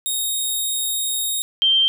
10% pulse / sine tone pair in turn, 3729 / 3145 Hz, A#7 / G7, 0 / +5 cents, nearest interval minor third, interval 295 cents, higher first, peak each -13 dBFS, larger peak neither, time 0.06-1.42 / 1.62-1.88 s, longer first, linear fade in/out 0 ms, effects none

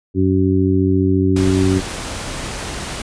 harmonic tone, 94.4 Hz, F#2, 35 cents sharp, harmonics 1 / 2 / 3 / 4, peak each -17 / -20 / -16 / -19 dBFS, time 0.14-1.82 s, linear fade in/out 50 ms
pink noise, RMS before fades -26 dBFS, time 1.36-3.02 s, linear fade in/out 5 ms
effects resampled to 22050 Hz

